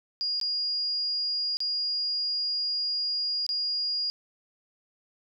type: tone with dropouts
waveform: sine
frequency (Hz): 4850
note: D#8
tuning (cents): -45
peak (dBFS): -26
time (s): 0.21-4.1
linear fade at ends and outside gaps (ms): 0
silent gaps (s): 0.4-0.413 / 1.57-1.604 / 3.465-3.491
effects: none